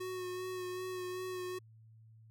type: tone with vibrato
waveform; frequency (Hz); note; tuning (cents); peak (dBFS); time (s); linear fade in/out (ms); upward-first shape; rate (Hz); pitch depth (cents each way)
square; 367; F#4; -14; -39; 0-1.59; 10; sine; 2.6; 21
effects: added 111 Hz sine -56 dBFS peak until 2.3 s